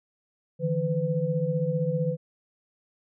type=tone cluster; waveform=sine; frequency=150.3 / 165.7 / 503 Hz; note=D3 / E3 / B4; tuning=+40 / +9 / +32 cents; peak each=-28 dBFS; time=0.59-2.17 s; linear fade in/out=50 ms; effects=none